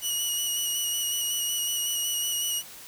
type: tone with vibrato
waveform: 15% pulse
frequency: 2916 Hz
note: F#7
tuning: 26 cents flat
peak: -19 dBFS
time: 0.01-2.63 s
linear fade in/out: 50 ms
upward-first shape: square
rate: 5.4 Hz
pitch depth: 18 cents each way
effects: white hiss -45 dBFS RMS until 2.87 s